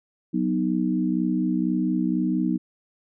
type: chord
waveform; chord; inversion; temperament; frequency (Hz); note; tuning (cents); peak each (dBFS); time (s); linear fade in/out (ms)
sine; B major; second; equal; 185 / 246.9 / 311.1; F#3 / B3 / D#4; 0 / 0 / 0; -25; 0.33-2.58; 20
effects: none